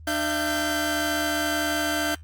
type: tone cluster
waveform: sawtooth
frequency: 300.9 / 677 / 1559 Hz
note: D4 / E5 / G6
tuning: +42 / +46 / -10 cents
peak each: -24 dBFS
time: 0.07-2.15 s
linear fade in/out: 5 ms
effects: added 79 Hz sine -41 dBFS peak until 2.23 s + Opus 32 kbps